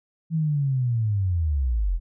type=linear sweep; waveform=sine; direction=down; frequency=164.81 to 38.89 Hz; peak=-20 dBFS; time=0.3-2 s; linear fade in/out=50 ms; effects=none